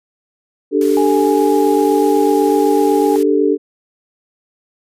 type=chord; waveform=sine; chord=D suspended fourth; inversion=none; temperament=equal; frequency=293.7 / 392 / 440 Hz; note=D4 / G4 / A4; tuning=0 / 0 / 0 cents; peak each=-15 dBFS; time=0.71-3.58 s; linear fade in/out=50 ms
type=noise; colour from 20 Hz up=white; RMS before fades=-33 dBFS; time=0.81-3.23 s; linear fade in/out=2 ms
type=tone with pitch glide; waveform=sine; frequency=830.6 to 823.4 Hz; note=G#5 to G#5; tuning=0 to -15 cents; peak=-18 dBFS; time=0.97-3.16 s; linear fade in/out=0 ms; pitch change=-15 cents; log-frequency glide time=1.46-2.31 s
effects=resampled to 32000 Hz